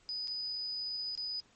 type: tone with dropouts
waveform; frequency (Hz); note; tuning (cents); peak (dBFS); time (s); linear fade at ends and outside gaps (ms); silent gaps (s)
sine; 4978; D#8; 0; -35; 0.09-1.4; 0; 0.274-0.28 / 1.152-1.176
effects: pink hiss -66 dBFS RMS until 1.55 s + MP3 32 kbps